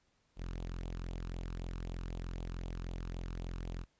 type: tone with flanger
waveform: sawtooth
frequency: 43.28 Hz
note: F1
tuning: 15 cents flat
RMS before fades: -41 dBFS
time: 0.36-3.86 s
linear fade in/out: 50 ms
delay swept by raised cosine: 0.27 to 0.78 ms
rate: 3.9 Hz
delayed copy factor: +0.55
effects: pink hiss -75 dBFS RMS until 3.99 s + resampled to 16000 Hz